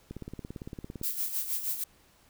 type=click train; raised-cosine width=3 ms; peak=-26 dBFS; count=17; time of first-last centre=0.11-1.014 s; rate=17.7 Hz
type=noise with tremolo; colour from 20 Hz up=violet; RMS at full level=-30 dBFS; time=1.03-1.84 s; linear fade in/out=5 ms; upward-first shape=sine; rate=6.4 Hz; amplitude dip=65%
effects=pink hiss -62 dBFS RMS until 2.29 s